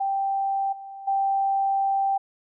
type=tone with level steps; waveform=sine; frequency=784 Hz; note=G5; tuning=in tune; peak=-22 / -36 / -20 dBFS; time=0-2.18 s; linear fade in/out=10 ms; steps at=0.72 / 1.07 s; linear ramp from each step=10 ms; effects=none